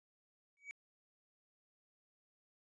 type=tone with exponential growth; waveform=triangle; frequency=2267 Hz; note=C#7; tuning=38 cents sharp; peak=-39 dBFS; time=0.57-0.71 s; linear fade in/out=0 ms; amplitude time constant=30 ms; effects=resampled to 22050 Hz